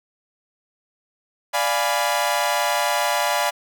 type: chord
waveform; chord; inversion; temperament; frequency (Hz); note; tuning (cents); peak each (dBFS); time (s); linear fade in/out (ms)
sawtooth; D diminished seventh; none; equal; 587.3 / 698.5 / 830.6 / 987.8; D5 / F5 / Ab5 / Cb6; 0 / 0 / 0 / 0; -21; 1.53-3.51; 20
effects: none